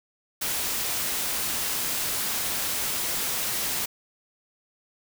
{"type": "noise", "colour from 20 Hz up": "white", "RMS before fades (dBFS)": -28, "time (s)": [0.41, 3.86], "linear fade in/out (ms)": 10, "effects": []}